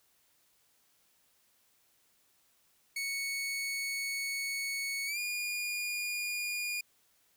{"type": "tone with pitch glide", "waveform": "sawtooth", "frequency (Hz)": [2217, 2432], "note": ["C#7", "D#7"], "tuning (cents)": [0, -40], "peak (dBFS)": -30, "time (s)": [2.96, 6.81], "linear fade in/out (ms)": 5, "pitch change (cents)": 160, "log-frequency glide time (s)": [5.06, 5.19], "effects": ["white hiss -70 dBFS RMS until 7.36 s"]}